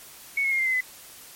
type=tone with pitch steps; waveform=sine; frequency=2217 / 2175 / 2134 / 2094 / 2054 / 2015 Hz; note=C#7 / C#7 / C7 / C7 / C7 / B6; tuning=0 / -33 / +34 / +1 / -33 / +34 cents; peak=-21 dBFS; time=0.37-0.808 s; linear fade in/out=5 ms; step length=73 ms; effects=white hiss -46 dBFS RMS until 1.35 s + MP3 64 kbps